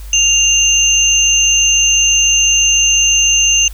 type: tone pair together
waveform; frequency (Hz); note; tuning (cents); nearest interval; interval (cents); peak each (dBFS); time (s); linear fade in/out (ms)
sine; 2794 / 6272; F7 / G8; 0 / 0; octave + major second; 1400; -11; 0.13-3.68; 2
effects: added 50 Hz sine -26 dBFS peak until 3.73 s + white hiss -41 dBFS RMS until 3.73 s